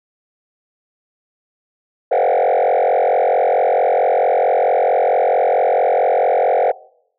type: tone with frequency modulation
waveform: sine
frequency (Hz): 620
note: D#5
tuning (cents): -6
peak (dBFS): -9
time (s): 2.11-6.72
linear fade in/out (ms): 10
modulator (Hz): 44.5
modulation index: 3.5
effects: noise-tail reverb RT60 0.7 s tail -24 dB re dry + tanh soft clip ceiling -11 dBFS